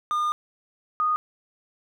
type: tone pair in turn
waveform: triangle / sine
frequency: 1214 / 1235.2 Hz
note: D#6 / D#6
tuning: -43 / -13 cents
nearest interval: unison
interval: 30 cents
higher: second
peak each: -20 dBFS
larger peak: neither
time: 0.11-0.32 / 1-1.16 s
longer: first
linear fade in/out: 0 ms
effects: none